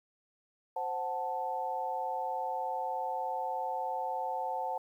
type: chord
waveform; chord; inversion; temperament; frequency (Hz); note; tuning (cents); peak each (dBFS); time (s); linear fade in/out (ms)
sine; F# diminished; second; equal; 523.3 / 740 / 880; C5 / F#5 / A5; 0 / 0 / 0; -39 / -36 / -35; 0.76-4.78; 5
effects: 11-bit